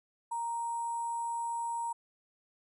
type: tone with sample-and-hold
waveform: sine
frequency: 932.3 Hz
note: A#5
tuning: in tune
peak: -32 dBFS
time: 0.31-1.93 s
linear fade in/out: 10 ms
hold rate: 8820 Hz
effects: resampled to 24000 Hz